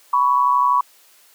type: tone pair together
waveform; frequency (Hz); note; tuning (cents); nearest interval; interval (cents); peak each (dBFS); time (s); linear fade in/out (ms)
sine; 987.8 / 1120; B5 / C#6; 0 / +18; major second; 218; -16; 0.13-0.81; 5
effects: white hiss -52 dBFS RMS until 1.34 s + high-pass 400 Hz 12 dB/octave